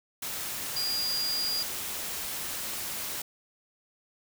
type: tone in noise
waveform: sine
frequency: 4829 Hz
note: D8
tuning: 47 cents sharp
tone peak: -28 dBFS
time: 0.76-1.63 s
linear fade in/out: 5 ms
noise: white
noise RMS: -35 dBFS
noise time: 0.22-3.22 s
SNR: +4 dB
effects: none